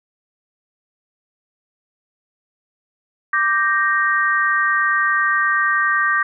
sine chord, G minor, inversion second, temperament equal, 1174.7 / 1568 / 1864.7 Hz, D6 / G6 / Bb6, 0 / 0 / 0 cents, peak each -19 dBFS, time 3.33-6.23 s, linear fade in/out 5 ms, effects none

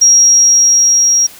sine tone with level ramp, 5640 Hz, F8, 16 cents sharp, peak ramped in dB -3 to -7 dBFS, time 0.01-1.27 s, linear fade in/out 10 ms, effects white hiss -36 dBFS RMS until 1.39 s

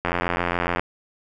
click train, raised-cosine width 0.5 ms, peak -7 dBFS, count 66, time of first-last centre 0.05-0.795 s, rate 87.2 Hz, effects none

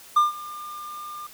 triangle tone with ADSR envelope, 1200 Hz, D6, 37 cents sharp, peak -11 dBFS, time 0.16-1.27 s, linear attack 9 ms, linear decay 150 ms, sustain -21 dB, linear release 6 ms, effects white hiss -47 dBFS RMS until 1.33 s

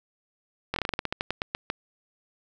slowing click train, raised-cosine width 0.3 ms, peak -11 dBFS, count 15, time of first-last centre 0.74-1.701 s, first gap 22 ms, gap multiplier 1.16, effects none

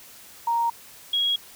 sine tone pair in turn, 932.3 / 3307 Hz, A#5 / G#7, 0 / -8 cents, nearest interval octave + minor seventh, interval 2192 cents, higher second, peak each -20 dBFS, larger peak neither, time 0.47-0.7 / 1.13-1.36 s, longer neither, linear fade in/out 5 ms, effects white hiss -47 dBFS RMS until 1.55 s

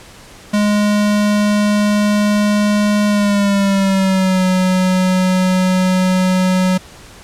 square tone with pitch glide, 207.7 to 185.04 Hz, G#3 to F#3, 0 to 0 cents, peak -12 dBFS, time 0.53-6.78 s, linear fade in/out 10 ms, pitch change -200 cents, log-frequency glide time 3.07-4.44 s, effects pink hiss -39 dBFS RMS until 7.23 s + low-pass 10000 Hz 12 dB/octave

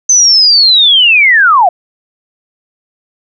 sine linear sweep, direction down, 6190 to 659 Hz, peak -3 dBFS, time 0.09-1.69 s, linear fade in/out 5 ms, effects none

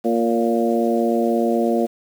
harmonic tone with a mistuned harmonic, 116.54 Hz, A#2, in tune, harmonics 2 / 3 / 4 / 5 / 6, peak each -20 / -22 / -23 / -24 / -25 dBFS, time 0.04-1.87 s, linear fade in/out 20 ms, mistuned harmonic 5, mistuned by -22 cents, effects 7-bit

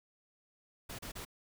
pink noise bursts, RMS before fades -44 dBFS, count 3, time 0.89-1.251 s, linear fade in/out 10 ms, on 99 ms, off 32 ms, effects none

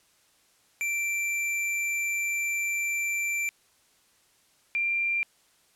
square / sine tone pair in turn, 2349 / 2376 Hz, D7 / D7, 0 / +20 cents, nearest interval unison, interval 20 cents, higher second, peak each -27 / -24 dBFS, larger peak second, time 0.81-3.49 / 4.75-5.23 s, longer first, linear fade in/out 0 ms, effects white hiss -64 dBFS RMS until 5.75 s + low-pass 11000 Hz 12 dB/octave

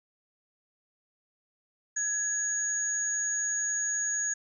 sine tone pair together, 1673 / 6692 Hz, G#6 / G#8, +12 / +12 cents, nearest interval 2 octaves, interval 2400 cents, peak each -34 / -28 dBFS, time 1.96-4.34 s, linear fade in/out 10 ms, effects none

